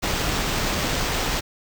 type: noise with sample-and-hold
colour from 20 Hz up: pink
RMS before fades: -24 dBFS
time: 0.02-1.41 s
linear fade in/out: 20 ms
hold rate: 11025 Hz
effects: none